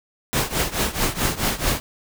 pink noise with tremolo, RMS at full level -19 dBFS, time 0.33-1.8 s, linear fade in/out 0 ms, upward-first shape triangle, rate 4.6 Hz, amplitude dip 90%, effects none

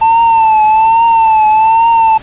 triangle tone with vibrato, 890 Hz, A5, 20 cents sharp, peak -3 dBFS, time 0.01-2.18 s, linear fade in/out 10 ms, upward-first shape triangle, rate 1.2 Hz, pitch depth 71 cents each way, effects pink hiss -33 dBFS RMS until 2.22 s + resampled to 8000 Hz

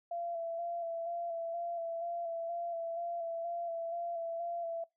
sine tone with vibrato, 677 Hz, E5, 46 cents sharp, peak -35 dBFS, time 0.11-4.84 s, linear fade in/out 5 ms, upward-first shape square, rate 2.1 Hz, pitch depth 23 cents each way, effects noise-tail reverb RT60 0.2 s tail -23 dB re dry

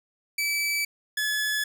sawtooth tone pair in turn, 2306 / 1710.7 Hz, D7 / A6, -32 / -49 cents, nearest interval perfect fourth, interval 517 cents, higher first, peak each -21 dBFS, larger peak neither, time 0.38-0.85 / 1.17-1.64 s, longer neither, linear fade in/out 5 ms, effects none

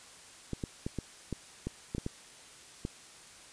clicks, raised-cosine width 3 ms, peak -21 dBFS, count 10, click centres 0.533 / 0.638 / 0.865 / 0.987 / 1.327 / 1.67 / 1.949 / 1.982 / 2.064 / 2.851 s, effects white hiss -53 dBFS RMS until 3.52 s + resampled to 22050 Hz

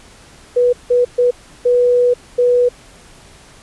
sine tone bursts at uneven times, 490 Hz, B4, 14 cents flat, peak -9 dBFS, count 5, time 0.56-0.73 / 0.9-1.05 / 1.18-1.31 / 1.65-2.14 / 2.38-2.69 s, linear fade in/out 10 ms, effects pink hiss -43 dBFS RMS until 3.62 s + resampled to 24000 Hz

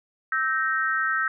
sine tone cluster, 1309 / 1558 / 1862 Hz, E6 / G6 / A#6, -13 / -11 / -2 cents, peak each -26 / -25 / -28 dBFS, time 0.32-1.28 s, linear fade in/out 2 ms, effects none

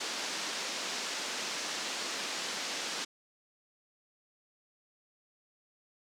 white band-pass noise, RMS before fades -37 dBFS, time 0-3.05 s, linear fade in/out 10 ms, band 200 to 6400 Hz, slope 24 dB/octave, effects none

